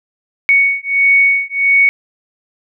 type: beating tone pair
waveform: sine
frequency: 2226 / 2227.5 Hz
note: C#7 / C#7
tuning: +7 / +8 cents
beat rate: 1.5 Hz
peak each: -12 dBFS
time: 0.49-1.89 s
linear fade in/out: 0 ms
effects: none